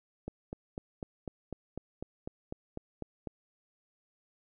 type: click train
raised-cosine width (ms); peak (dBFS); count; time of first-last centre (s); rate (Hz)
2; -24; 13; 0.28-3.273; 4.01
effects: none